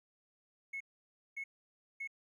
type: tone bursts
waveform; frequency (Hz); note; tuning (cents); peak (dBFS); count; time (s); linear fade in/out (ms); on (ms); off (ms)
triangle; 2189; C#7; -22; -35; 3; 0.73-2.075; 10; 75; 560
effects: tanh soft clip ceiling -36 dBFS